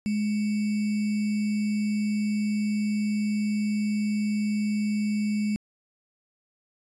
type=tone with sample-and-hold; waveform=sine; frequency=210 Hz; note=G#3; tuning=19 cents sharp; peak=-23 dBFS; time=0.06-5.56 s; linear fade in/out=0 ms; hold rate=2450 Hz; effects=resampled to 22050 Hz